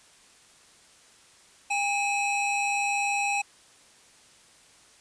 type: tone pair together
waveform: square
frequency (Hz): 808 / 2565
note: G#5 / E7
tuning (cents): -48 / -48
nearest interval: octave + minor sixth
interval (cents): 2000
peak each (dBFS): -28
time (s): 1.7-3.42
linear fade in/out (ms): 10
effects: white hiss -56 dBFS RMS until 5 s + resampled to 22050 Hz